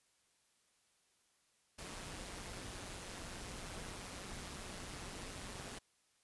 pink noise with amplitude modulation, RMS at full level -45 dBFS, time 1.78-5.79 s, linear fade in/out 10 ms, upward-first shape sine, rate 186 Hz, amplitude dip 55%, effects white hiss -75 dBFS RMS until 6.23 s + resampled to 24000 Hz

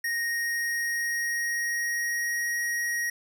square tone with pitch glide, 1864.7 to 1889.6 Hz, A#6 to A#6, 0 to +23 cents, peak -27 dBFS, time 0.04-3.1 s, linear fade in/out 5 ms, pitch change +23 cents, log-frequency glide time 0.21-2.56 s, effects none

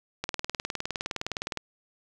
click train, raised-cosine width 0.2 ms, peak -13 dBFS, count 27, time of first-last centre 0.24-1.573 s, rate 19.5 Hz, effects none

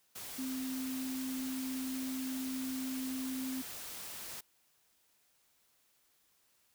sine tone in noise, 260.7 Hz, C4, 6 cents flat, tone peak -36 dBFS, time 0.38-3.62 s, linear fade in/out 10 ms, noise white, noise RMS -45 dBFS, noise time 0.15-4.41 s, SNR +6 dB, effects white hiss -72 dBFS RMS until 6.74 s

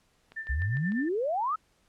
click train, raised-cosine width 0.3 ms, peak -33 dBFS, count 5, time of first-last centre 0.32-0.921 s, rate 6.66 Hz
sine tone with tremolo, 1781 Hz, A6, 21 cents sharp, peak -32 dBFS, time 0.36-1.09 s, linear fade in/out 10 ms, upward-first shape sine, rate 8.3 Hz, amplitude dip 75%
sine exponential sweep, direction up, 61 to 1335 Hz, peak -26 dBFS, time 0.49-1.56 s, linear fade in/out 10 ms
effects pink hiss -68 dBFS RMS until 1.88 s + low-pass 10000 Hz 12 dB/octave

